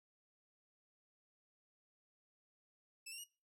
15% pulse tone with pitch steps, 2632 / 2753 / 2880 Hz, E7 / F7 / F#7, -3 / -25 / -47 cents, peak -40 dBFS, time 3.06-3.243 s, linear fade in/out 10 ms, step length 61 ms, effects noise-tail reverb RT60 0.3 s tail -20 dB re dry

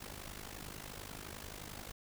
pink noise with amplitude modulation, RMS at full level -44 dBFS, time 0-1.92 s, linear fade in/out 10 ms, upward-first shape sine, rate 51.4 Hz, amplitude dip 80%, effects none

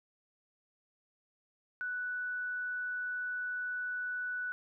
sine tone, 1483 Hz, F#6, 4 cents sharp, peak -34 dBFS, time 1.81-4.52 s, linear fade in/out 0 ms, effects none

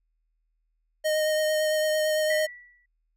square tone with vibrato, 618 Hz, D#5, 12 cents flat, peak -23 dBFS, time 1.04-2.47 s, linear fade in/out 20 ms, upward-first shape sine, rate 8.9 Hz, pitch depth 13 cents each way
sine tone with exponential decay, 1953 Hz, B6, 20 cents flat, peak -25 dBFS, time 2.3-2.86 s, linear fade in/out 5 ms, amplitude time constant 120 ms
effects added 40 Hz sine -70 dBFS peak until 3.16 s

